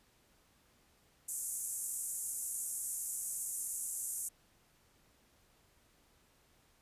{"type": "band-pass noise", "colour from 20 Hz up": "pink", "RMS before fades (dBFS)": -40, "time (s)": [1.28, 4.29], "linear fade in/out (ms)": 10, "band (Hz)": [7200, 12000], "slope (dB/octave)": 48, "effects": ["pink hiss -69 dBFS RMS until 6.81 s", "resampled to 32000 Hz"]}